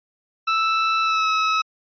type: tone with pitch glide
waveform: sawtooth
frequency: 1319 to 1290.4 Hz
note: E6 to E6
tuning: +1 to -37 cents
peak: -14 dBFS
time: 0.47-1.62 s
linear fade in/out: 10 ms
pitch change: -38 cents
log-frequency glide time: 1.03-1.29 s
effects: resampled to 11025 Hz